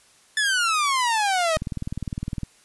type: exponential sweep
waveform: sawtooth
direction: down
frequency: 1760 to 618 Hz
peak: -16 dBFS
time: 0.37-1.57 s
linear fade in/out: 2 ms
type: click train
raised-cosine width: 5 ms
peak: -16 dBFS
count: 18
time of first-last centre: 1.57-2.433 s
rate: 19.7 Hz
effects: white hiss -56 dBFS RMS until 2.64 s + resampled to 24000 Hz